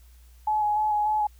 sine tone with vibrato, 846 Hz, G#5, 32 cents sharp, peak -21 dBFS, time 0.47-1.27 s, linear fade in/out 5 ms, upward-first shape square, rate 3.4 Hz, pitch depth 17 cents each way, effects added 60 Hz sine -49 dBFS peak until 1.39 s + white hiss -62 dBFS RMS until 1.39 s

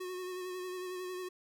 square tone with vibrato, 366 Hz, F#4, 19 cents flat, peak -39 dBFS, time 0-1.29 s, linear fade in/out 10 ms, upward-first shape sine, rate 11 Hz, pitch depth 27 cents each way, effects none

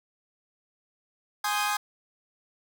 sawtooth chord, Ab major seventh, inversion none, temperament equal, 830.6 / 1046.5 / 1244.5 / 1568 Hz, Ab5 / C6 / Eb6 / G6, 0 / 0 / 0 / 0 cents, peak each -25 / -30 / -27 / -31 dBFS, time 1.44-1.77 s, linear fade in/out 5 ms, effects none

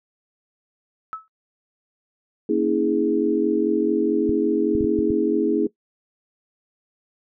sine tone with exponential decay, 1300 Hz, E6, 24 cents flat, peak -24 dBFS, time 1.13-1.28 s, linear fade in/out 0 ms, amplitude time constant 31 ms
sine chord, A# half-diminished seventh, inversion none, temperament equal with one note detuned, 233.1 / 277.2 / 322.1 / 415.3 Hz, A#3 / C#4 / E4 / G#4, 0 / 0 / -40 / 0 cents, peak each -25 / -25 / -21 / -22 dBFS, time 2.49-5.67 s, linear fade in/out 5 ms
clicks, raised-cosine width 5 ms, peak -17 dBFS, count 6, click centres 4.294 / 4.751 / 4.809 / 4.844 / 4.99 / 5.105 s
effects noise-tail reverb RT60 0.1 s tail -19 dB re dry

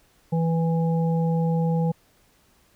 harmonic tone, 164.8 Hz, E3, in tune, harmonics 1 / 3 / 5, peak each -20 / -29 / -33 dBFS, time 0.32-1.92 s, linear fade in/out 10 ms, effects pink hiss -61 dBFS RMS until 2.75 s

